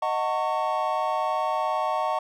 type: chord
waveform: triangle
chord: D# half-diminished seventh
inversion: none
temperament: equal with one note detuned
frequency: 622.3 / 740 / 899.5 / 1108.7 Hz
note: D#5 / F#5 / A5 / C#6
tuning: 0 / 0 / +38 / 0 cents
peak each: -27 dBFS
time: 0.02-2.19 s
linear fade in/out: 5 ms
effects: none